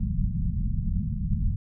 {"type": "low-pass noise", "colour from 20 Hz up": "pink", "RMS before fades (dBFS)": -26, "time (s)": [0, 1.56], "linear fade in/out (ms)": 5, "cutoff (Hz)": 220, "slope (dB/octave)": 96, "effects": []}